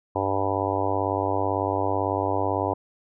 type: harmonic tone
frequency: 98 Hz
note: G2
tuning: in tune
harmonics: 1 / 3 / 4 / 5 / 6 / 7 / 8 / 9 / 10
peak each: -31 / -31 / -31 / -31 / -31 / -31 / -31 / -31 / -31 dBFS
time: 0.15-2.74 s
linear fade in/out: 10 ms
effects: none